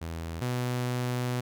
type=tone pair in turn; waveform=sawtooth; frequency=82.41 / 124.07 Hz; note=E2 / B2; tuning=0 / +8 cents; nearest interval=perfect fifth; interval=708 cents; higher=second; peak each=-30 / -24 dBFS; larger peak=second; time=0.01-0.41 / 0.41-1.41 s; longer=second; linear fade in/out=10 ms; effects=none